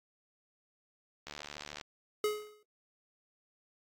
click train, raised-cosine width 0.2 ms, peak -25 dBFS, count 41, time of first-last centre 1.27-1.812 s, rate 73.8 Hz
square tone with exponential decay, 422.2 Hz, G#4, 29 cents sharp, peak -27 dBFS, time 2.24-2.63 s, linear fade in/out 2 ms, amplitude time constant 84 ms
effects AAC 64 kbps

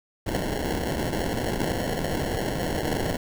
white noise with sample-and-hold, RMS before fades -27 dBFS, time 0.26-3.17 s, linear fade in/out 10 ms, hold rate 1225 Hz, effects none

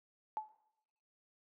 sine tone with exponential decay, 865 Hz, A5, 30 cents flat, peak -31 dBFS, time 0.37-0.49 s, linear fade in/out 0 ms, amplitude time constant 26 ms, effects noise-tail reverb RT60 0.8 s tail -17 dB re dry + high-pass 300 Hz 12 dB/octave

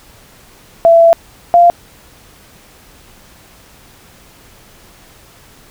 sine tone pair in turn, 669 / 693.6 Hz, E5 / F5, +25 / -12 cents, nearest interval minor second, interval 63 cents, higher second, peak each -3 dBFS, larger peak neither, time 0.85-1.13 / 1.54-1.7 s, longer first, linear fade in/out 0 ms, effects pink hiss -43 dBFS RMS until 5.7 s

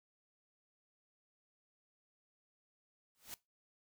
white noise with exponential growth, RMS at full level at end -43 dBFS, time 3.15-3.34 s, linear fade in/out 0 ms, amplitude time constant 41 ms, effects noise-tail reverb RT60 0.2 s tail -20 dB re dry

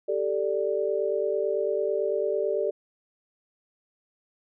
sine chord, G suspended second, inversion none, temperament just, 392 / 441 / 588 Hz, G4 / A4 / D5, 0 / +4 / +2 cents, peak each -28 dBFS, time 0.08-2.71 s, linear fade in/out 10 ms, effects none

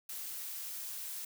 blue noise, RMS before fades -42 dBFS, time 0.09-1.25 s, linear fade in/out 5 ms, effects none

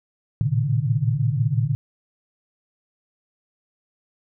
sine tone cluster, 111.2 / 117.1 / 135 / 151.1 Hz, A2 / A#2 / C#3 / D3, +19 / +8 / -45 / +50 cents, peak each -24 dBFS, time 0.41-1.75 s, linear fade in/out 0 ms, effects none

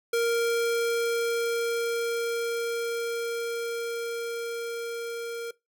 square tone with level ramp, 466.2 Hz, A#4, in tune, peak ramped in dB -23 to -33 dBFS, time 0.13-5.51 s, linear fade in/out 5 ms, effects noise-tail reverb RT60 0.2 s tail -21 dB re dry

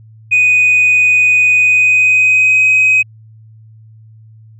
sine tone with pitch glide, 2489 to 2524 Hz, D#7 to D#7, 0 to +24 cents, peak -5 dBFS, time 0.31-3.03 s, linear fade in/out 20 ms, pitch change +24 cents, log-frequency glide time 1.55-2.66 s, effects tanh soft clip ceiling -4 dBFS + added 110 Hz sine -37 dBFS peak until 4.59 s

